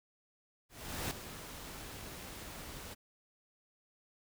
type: noise with ADSR envelope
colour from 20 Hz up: pink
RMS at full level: -37 dBFS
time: 0.69-2.95 s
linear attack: 420 ms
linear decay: 4 ms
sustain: -10 dB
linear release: 22 ms
effects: none